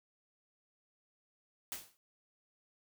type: noise with exponential decay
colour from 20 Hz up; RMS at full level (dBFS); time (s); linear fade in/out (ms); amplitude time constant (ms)
white; -38; 1.72-1.97; 0; 53
effects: none